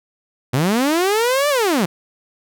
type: linear two-way sweep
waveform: sawtooth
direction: up then down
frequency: 116.5 to 598 to 156.6 Hz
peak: -11 dBFS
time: 0.53-1.86 s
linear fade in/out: 10 ms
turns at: 1.49 s
effects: none